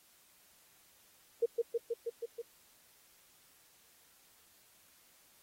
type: tone with echo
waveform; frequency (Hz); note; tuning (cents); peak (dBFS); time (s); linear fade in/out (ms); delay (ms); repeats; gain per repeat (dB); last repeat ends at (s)
sine; 466; A#4; -1; -25; 1.42-1.46; 10; 160; 6; -2; 2.42
effects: white hiss -65 dBFS RMS until 5.42 s + AAC 48 kbps